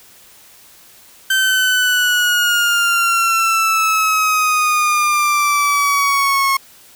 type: exponential sweep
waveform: 30% pulse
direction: down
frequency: 1551 to 1086 Hz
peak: -10 dBFS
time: 1.3-6.57 s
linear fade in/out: 5 ms
effects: white hiss -45 dBFS RMS until 6.95 s